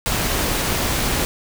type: noise with amplitude modulation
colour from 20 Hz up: pink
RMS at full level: -19 dBFS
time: 0.06-1.25 s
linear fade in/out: 0 ms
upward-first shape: sine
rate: 279 Hz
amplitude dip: 40%
effects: none

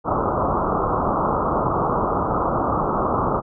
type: low-pass noise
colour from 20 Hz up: white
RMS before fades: -21 dBFS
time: 0.04-3.42 s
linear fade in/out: 50 ms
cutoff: 1300 Hz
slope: 96 dB/octave
effects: none

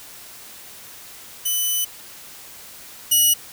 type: tone pair in turn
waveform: 5% pulse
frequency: 3000 / 2925 Hz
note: F#7 / F#7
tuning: +23 / -21 cents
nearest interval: unison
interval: 44 cents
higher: first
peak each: -11 / -5 dBFS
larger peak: second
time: 1.45-1.85 / 3.11-3.34 s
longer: first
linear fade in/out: 10 ms
effects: white hiss -41 dBFS RMS until 3.52 s

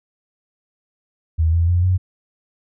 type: tone with pitch steps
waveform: sine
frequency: 80.6 / 84.22 / 88 / 91.95 Hz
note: E2 / E2 / F2 / F#2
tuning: -38 / +38 / +14 / -10 cents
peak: -13 dBFS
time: 1.38-1.98 s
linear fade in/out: 20 ms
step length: 150 ms
effects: none

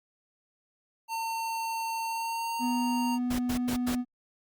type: tone with pitch glide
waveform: square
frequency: 906 to 928.2 Hz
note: A#5 to A#5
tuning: -50 to -8 cents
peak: -31 dBFS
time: 1.08-3.19 s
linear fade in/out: 50 ms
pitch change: +42 cents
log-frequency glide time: 2.03-2.76 s
type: tone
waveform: triangle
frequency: 247 Hz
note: B3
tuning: in tune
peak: -25 dBFS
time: 2.59-4.05 s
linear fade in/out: 50 ms
type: noise bursts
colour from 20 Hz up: pink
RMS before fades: -35 dBFS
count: 4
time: 3.3-3.954 s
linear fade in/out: 10 ms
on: 90 ms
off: 98 ms
effects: Opus 48 kbps

